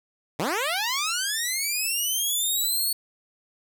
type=linear sweep; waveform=10% pulse; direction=up; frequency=127.8 to 4435 Hz; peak=-16 dBFS; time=0.39-2.93 s; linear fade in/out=5 ms; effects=none